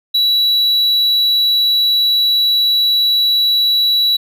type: tone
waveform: triangle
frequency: 3923 Hz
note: B7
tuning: 12 cents flat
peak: -9 dBFS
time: 0.14-4.17 s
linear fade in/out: 10 ms
effects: none